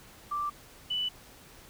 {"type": "tone pair in turn", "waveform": "sine", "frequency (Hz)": [1174.7, 2979], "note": ["D6", "F#7"], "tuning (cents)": [0, 11], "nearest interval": "octave + major third", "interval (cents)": 1611, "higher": "second", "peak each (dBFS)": [-29, -28], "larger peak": "second", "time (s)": [[0.31, 0.5], [0.9, 1.09]], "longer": "neither", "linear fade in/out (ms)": 10, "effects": ["pink hiss -53 dBFS RMS until 1.69 s"]}